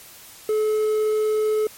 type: tone with quantisation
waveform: triangle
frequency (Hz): 430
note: A4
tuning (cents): -40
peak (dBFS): -16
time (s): 0.49-1.67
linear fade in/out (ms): 2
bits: 7
effects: white hiss -44 dBFS RMS until 1.77 s + MP3 64 kbps